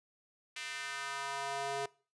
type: tone with high-pass filter sweep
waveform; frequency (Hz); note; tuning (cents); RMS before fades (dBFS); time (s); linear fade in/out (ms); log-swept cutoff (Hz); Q
square; 138.9; C#3; +4; -39; 0.56-1.86; 5; 2300 to 510; 1.7
effects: noise-tail reverb RT60 0.4 s tail -23 dB re dry + resampled to 22050 Hz